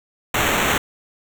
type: noise with sample-and-hold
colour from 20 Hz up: white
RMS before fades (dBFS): -19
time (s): 0.34-0.78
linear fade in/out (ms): 5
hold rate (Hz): 4900
effects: none